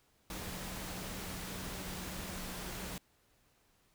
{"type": "tone in noise", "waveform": "sine", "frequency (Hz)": 185, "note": "F#3", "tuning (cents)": 0, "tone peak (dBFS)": -48, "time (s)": [0.3, 2.98], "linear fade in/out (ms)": 2, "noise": "pink", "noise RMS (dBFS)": -43, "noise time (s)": [0.3, 2.98], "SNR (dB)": -8, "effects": ["pink hiss -71 dBFS RMS until 3.94 s"]}